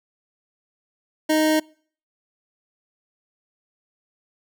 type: tone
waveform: 25% pulse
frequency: 311.1 Hz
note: D#4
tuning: in tune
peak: -13 dBFS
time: 1.29-1.6 s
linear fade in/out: 10 ms
effects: noise-tail reverb RT60 0.5 s tail -26 dB re dry